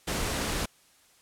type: noise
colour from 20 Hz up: pink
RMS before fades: -30 dBFS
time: 0.07-0.66 s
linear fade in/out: 10 ms
effects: white hiss -61 dBFS RMS until 1.21 s + low-pass 11000 Hz 12 dB/octave